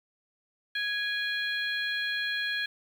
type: harmonic tone with a mistuned harmonic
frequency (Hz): 830.6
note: G#5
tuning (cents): 0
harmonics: 2 / 3 / 4 / 5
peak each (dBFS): -30 / -38 / -35 / -38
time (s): 0.75-2.66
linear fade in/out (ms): 5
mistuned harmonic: 3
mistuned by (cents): -37
effects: 9-bit